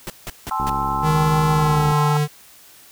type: noise bursts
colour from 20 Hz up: pink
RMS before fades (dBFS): -29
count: 4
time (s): 0.07-0.696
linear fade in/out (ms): 0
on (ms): 29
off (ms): 170
type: chord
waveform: sine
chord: A minor seventh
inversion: third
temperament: equal with one note detuned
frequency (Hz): 784 / 865.4 / 1046.5 / 1318.5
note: G5 / A5 / C6 / E6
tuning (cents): 0 / -29 / 0 / 0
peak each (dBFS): -29 / -24 / -24 / -27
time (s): 0.51-2.17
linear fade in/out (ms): 2
type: click train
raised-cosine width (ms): 3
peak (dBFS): -17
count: 92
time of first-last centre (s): 0.6-1.915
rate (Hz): 69.2
type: tone with pitch glide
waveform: square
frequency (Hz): 155.56 to 148.96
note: D#3 to D3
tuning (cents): 0 to +25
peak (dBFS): -17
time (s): 1.02-2.28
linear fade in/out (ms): 50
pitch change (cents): -75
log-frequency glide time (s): 1.5-1.86
effects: white hiss -47 dBFS RMS until 2.91 s